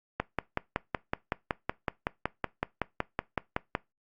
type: click train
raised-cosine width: 0.5 ms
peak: -12 dBFS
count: 20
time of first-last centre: 0.2-3.751 s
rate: 5.35 Hz
effects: noise-tail reverb RT60 0.2 s tail -22 dB re dry + Opus 48 kbps